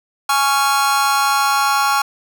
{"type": "chord", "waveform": "45% pulse", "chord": "Db major", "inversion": "second", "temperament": "just", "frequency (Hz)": [831.5, 1108.7, 1385.9], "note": ["Ab5", "Db6", "F6"], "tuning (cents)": [2, 0, -14], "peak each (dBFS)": [-18, -18, -19], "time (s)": [0.29, 2.02], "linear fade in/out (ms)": 5, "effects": []}